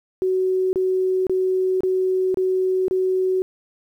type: tone bursts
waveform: sine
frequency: 373.6 Hz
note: F#4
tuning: 17 cents sharp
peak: -17 dBFS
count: 6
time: 0.22-3.42 s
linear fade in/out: 0 ms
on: 510 ms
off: 28 ms
effects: 9-bit